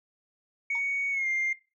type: tone with pitch glide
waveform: sine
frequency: 2232 to 2107 Hz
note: C#7 to C7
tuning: +11 to +12 cents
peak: -25 dBFS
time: 0.7-1.53 s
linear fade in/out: 5 ms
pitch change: -99 cents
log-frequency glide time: 1.11-1.27 s
type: tone with exponential decay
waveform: sine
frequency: 932.3 Hz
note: A#5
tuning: in tune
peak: -34 dBFS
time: 0.75-0.84 s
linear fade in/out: 2 ms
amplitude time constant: 19 ms
effects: noise-tail reverb RT60 0.3 s tail -18 dB re dry + tanh soft clip ceiling -22 dBFS